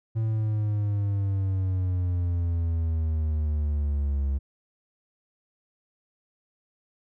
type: exponential sweep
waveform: triangle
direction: down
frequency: 112.2 to 68.1 Hz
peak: -21 dBFS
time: 0.15-4.39 s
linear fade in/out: 20 ms
effects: none